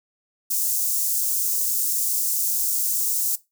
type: high-pass noise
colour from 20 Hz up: white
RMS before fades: -23 dBFS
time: 0.5-3.36 s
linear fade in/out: 10 ms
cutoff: 6300 Hz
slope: 24 dB/octave
effects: noise-tail reverb RT60 0.2 s tail -18 dB re dry